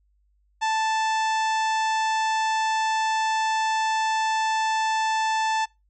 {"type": "harmonic tone", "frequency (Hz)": 880, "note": "A5", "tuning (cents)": 0, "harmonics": [1, 2, 3, 4, 5, 6, 7, 8, 9], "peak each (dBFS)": [-22, -30, -35, -36, -41, -41, -41, -44, -47], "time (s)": [0.61, 5.66], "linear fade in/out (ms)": 20, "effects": ["noise-tail reverb RT60 0.2 s tail -22 dB re dry", "added 50 Hz sine -62 dBFS peak until 5.89 s"]}